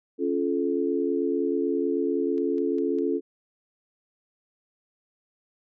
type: chord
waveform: sine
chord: Db augmented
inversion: none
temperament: just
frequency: 277.2 / 346.5 / 433.1 Hz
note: Db4 / F4 / A4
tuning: 0 / -14 / -27 cents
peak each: -27 dBFS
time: 0.18-3.21 s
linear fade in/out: 50 ms
type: click train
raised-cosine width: 0.2 ms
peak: -35 dBFS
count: 4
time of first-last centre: 2.38-2.986 s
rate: 4.95 Hz
effects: none